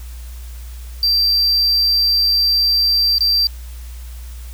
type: tone with dropouts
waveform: triangle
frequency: 4699 Hz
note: D8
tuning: in tune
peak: -11 dBFS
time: 1.03-3.47 s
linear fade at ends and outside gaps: 1 ms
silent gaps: 3.183-3.207 s
effects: added 60 Hz sine -29 dBFS peak until 4.53 s + white hiss -44 dBFS RMS until 4.53 s